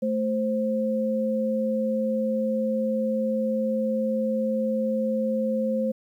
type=tone pair together; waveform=sine; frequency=220 / 525.2 Hz; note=A3 / C5; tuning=0 / +6 cents; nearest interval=octave + minor third; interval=1506 cents; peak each=-25 dBFS; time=0.02-5.92 s; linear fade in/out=10 ms; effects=10-bit